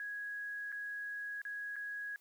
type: tone with dropouts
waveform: sine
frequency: 1661.2 Hz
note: G#6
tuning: in tune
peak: -39 dBFS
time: 0-2.16 s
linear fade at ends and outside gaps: 1 ms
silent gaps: 0.719-0.725 / 1.417-1.451 / 1.758-1.764 s
effects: white hiss -70 dBFS RMS until 2.2 s + high-pass 400 Hz 12 dB/octave

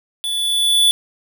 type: tone with level ramp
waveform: square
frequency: 3458 Hz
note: A7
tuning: 31 cents flat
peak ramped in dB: -21 to -10 dBFS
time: 0.24-0.91 s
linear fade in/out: 0 ms
effects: 7-bit

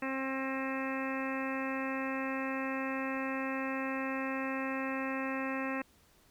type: harmonic tone with a mistuned harmonic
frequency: 266.5 Hz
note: C4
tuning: 32 cents sharp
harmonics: 1 / 2 / 3 / 4 / 5 / 6 / 7 / 8 / 9 / 10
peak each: -36 / -40 / -45 / -42 / -46 / -46 / -42 / -48 / -50 / -44 dBFS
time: 0.02-5.82 s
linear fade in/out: 5 ms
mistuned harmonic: 10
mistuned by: -28 cents
effects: pink hiss -65 dBFS RMS until 6.3 s

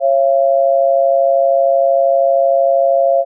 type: tone pair together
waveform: sine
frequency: 547.1 / 680 Hz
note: C#5 / F5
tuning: -23 / -46 cents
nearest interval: major third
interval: 377 cents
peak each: -12 dBFS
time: 0-3.25 s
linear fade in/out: 50 ms
effects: none

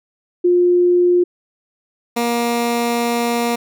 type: tone pair in turn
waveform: sine / 15% pulse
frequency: 354.4 / 236.5 Hz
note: F4 / A#3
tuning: +25 / +25 cents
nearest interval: perfect fifth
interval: 700 cents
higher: first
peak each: -10 dBFS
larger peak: neither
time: 0.44-1.24 / 2.16-3.56 s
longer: second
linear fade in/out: 10 ms
effects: none

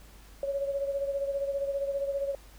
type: beating tone pair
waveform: sine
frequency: 554.4 / 569.4 Hz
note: C#5 / C#5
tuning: 0 / +46 cents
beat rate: 15 Hz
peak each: -29 / -36 dBFS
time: 0.43-2.35 s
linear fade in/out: 2 ms
effects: added 50 Hz sine -51 dBFS peak until 2.58 s + pink hiss -56 dBFS RMS until 2.58 s

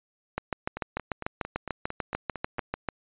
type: two click trains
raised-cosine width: 0.5 ms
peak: -13 / -19 dBFS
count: 18 / 9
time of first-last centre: 0.38-2.887 / 0.77-2.584 s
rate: 6.78 / 4.41 Hz
effects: resampled to 8000 Hz

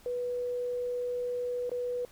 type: tone with dropouts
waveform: sine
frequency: 490.9 Hz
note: B4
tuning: 10 cents flat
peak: -30 dBFS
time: 0.06-2.05 s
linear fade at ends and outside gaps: 1 ms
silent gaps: 1.695-1.716 s
effects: pink hiss -58 dBFS RMS until 2.11 s

